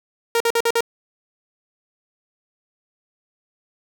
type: tone bursts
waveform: sawtooth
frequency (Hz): 465.1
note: A#4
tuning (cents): -4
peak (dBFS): -12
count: 5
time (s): 0.35-0.807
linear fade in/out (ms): 2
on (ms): 53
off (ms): 48
effects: none